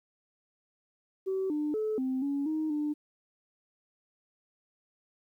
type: tone with pitch steps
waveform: sine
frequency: 381.6 / 299.5 / 432.2 / 260.3 / 281.5 / 312.2 / 298.1 Hz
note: G4 / D4 / A4 / C4 / C#4 / D#4 / D4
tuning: -47 / +34 / -31 / -9 / +27 / +6 / +26 cents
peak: -27 dBFS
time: 1.26-2.94 s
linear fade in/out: 20 ms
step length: 240 ms
effects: tanh soft clip ceiling -24 dBFS + 11-bit

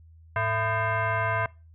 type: tone with frequency modulation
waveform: sine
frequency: 450 Hz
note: A4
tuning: 39 cents sharp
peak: -23 dBFS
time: 0.36-1.46 s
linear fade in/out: 2 ms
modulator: 558 Hz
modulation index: 2.7
effects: noise-tail reverb RT60 0.3 s tail -23 dB re dry + added 81 Hz sine -49 dBFS peak until 1.74 s

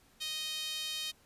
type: tone with high-pass filter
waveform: sawtooth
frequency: 622.3 Hz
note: D#5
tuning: in tune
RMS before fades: -38 dBFS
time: 0.2-1.12 s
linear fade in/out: 20 ms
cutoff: 3400 Hz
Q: 3.2
effects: pink hiss -65 dBFS RMS until 1.25 s + resampled to 32000 Hz

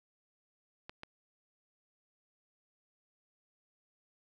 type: clicks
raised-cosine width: 0.3 ms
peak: -28 dBFS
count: 2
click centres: 0.895 / 1.034 s
effects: none

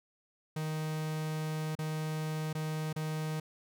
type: tone with dropouts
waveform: 45% pulse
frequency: 155.9 Hz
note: D#3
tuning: 4 cents sharp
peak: -33 dBFS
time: 0.56-3.4 s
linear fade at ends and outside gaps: 5 ms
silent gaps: 1.753-1.788 / 2.53-2.55 / 2.929-2.961 s
effects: none

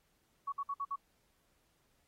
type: tone bursts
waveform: sine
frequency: 1119 Hz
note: C#6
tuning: 16 cents sharp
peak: -34 dBFS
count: 5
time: 0.47-0.96 s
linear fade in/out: 10 ms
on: 54 ms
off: 55 ms
effects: pink hiss -75 dBFS RMS until 2.07 s + AAC 48 kbps

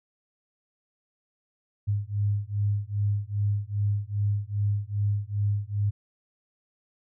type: beating tone pair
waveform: sine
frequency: 101.3 / 103.8 Hz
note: G#2 / G#2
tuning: -43 / 0 cents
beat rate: 2.5 Hz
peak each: -27 / -27 dBFS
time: 1.87-5.91 s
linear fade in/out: 20 ms
effects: none

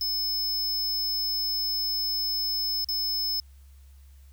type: tone with dropouts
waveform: square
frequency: 5220 Hz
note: E8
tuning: 18 cents flat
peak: -26 dBFS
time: 0.01-3.4 s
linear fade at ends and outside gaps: 1 ms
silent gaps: 2.845-2.887 s
effects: added 68 Hz sine -48 dBFS peak until 4.32 s + white hiss -65 dBFS RMS until 4.32 s

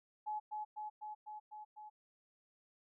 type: tone with echo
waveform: sine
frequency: 850 Hz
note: G#5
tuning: 40 cents sharp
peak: -37 dBFS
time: 0.26-0.4 s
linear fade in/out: 20 ms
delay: 250 ms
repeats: 6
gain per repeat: -2 dB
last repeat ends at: 1.9 s
effects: none

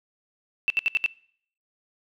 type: tone bursts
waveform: sine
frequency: 2666 Hz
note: E7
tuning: 19 cents sharp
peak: -18 dBFS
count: 5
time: 0.68-1.061 s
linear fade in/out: 0 ms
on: 21 ms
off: 69 ms
effects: noise-tail reverb RT60 0.6 s tail -23 dB re dry

